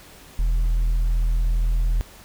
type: tone with tanh clipping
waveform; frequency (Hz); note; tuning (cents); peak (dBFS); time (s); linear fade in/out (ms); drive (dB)
triangle; 41.2; E1; 0; -18; 0.39-2.01; 0; 8
effects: pink hiss -46 dBFS RMS until 2.24 s